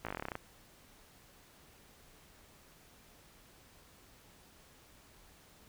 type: slowing click train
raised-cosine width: 0.5 ms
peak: -23 dBFS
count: 13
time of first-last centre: 0.05-0.354 s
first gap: 17 ms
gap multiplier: 1.07
effects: pink hiss -61 dBFS RMS until 5.68 s